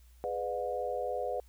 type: chord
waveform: sine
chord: G# diminished seventh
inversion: none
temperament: just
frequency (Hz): 415.3 / 498.4 / 598 / 717.6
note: G#4 / B4 / D5 / F5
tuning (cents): 0 / +16 / +31 / +47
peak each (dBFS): -40 / -35 / -38 / -37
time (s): 0.24-1.4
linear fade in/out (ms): 0
effects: added 60 Hz sine -55 dBFS peak until 1.48 s + white hiss -68 dBFS RMS until 1.48 s